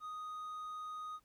triangle tone, 1244.5 Hz, D#6, in tune, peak -40 dBFS, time 0-1.2 s, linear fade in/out 50 ms, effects pink hiss -75 dBFS RMS until 1.24 s

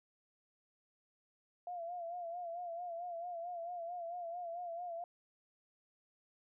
sine tone with vibrato, 692 Hz, F5, 16 cents flat, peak -40 dBFS, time 1.67-5.04 s, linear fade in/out 2 ms, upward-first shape sine, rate 4.5 Hz, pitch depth 64 cents each way, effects none

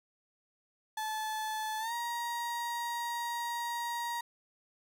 35% pulse tone with pitch glide, 867 to 945.5 Hz, A5 to A#5, -26 to +24 cents, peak -32 dBFS, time 0.97-4.21 s, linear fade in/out 5 ms, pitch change +150 cents, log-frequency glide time 1.79-1.93 s, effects none

